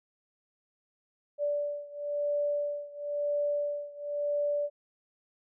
sine beating tone pair, 582 / 582.98 Hz, D5 / D5, -16 / -13 cents, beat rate 0.98 Hz, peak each -31 / -33 dBFS, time 1.38-4.7 s, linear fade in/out 50 ms, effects none

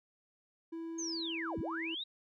triangle tone with pitch glide, 329.6 to 327.7 Hz, E4 to E4, 0 to -10 cents, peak -37 dBFS, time 0.72-1.95 s, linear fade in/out 10 ms, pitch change -10 cents, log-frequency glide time 1-1.8 s
sine linear two-way sweep, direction down then up, 6540 to 43 to 3887 Hz, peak -37 dBFS, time 0.98-2.04 s, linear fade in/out 10 ms, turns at 1.59 s
effects none

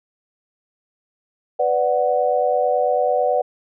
sine chord, B minor, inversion none, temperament equal with one note detuned, 498.2 / 587.3 / 740 Hz, B4 / D5 / F#5, +15 / 0 / 0 cents, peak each -20 dBFS, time 1.59-3.42 s, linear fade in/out 10 ms, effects none

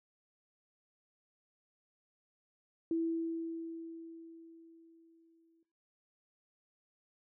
sine tone with exponential decay, 329.6 Hz, E4, in tune, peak -29 dBFS, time 2.91-5.63 s, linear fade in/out 2 ms, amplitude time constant 590 ms, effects noise-tail reverb RT60 0.5 s tail -18 dB re dry

